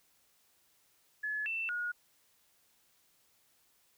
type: tone with pitch steps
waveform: sine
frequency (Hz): 1709 / 2673 / 1443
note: G#6 / E7 / F#6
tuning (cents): +49 / +23 / -44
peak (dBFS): -33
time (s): 1.23-1.92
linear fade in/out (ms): 10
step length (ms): 230
effects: white hiss -70 dBFS RMS until 3.97 s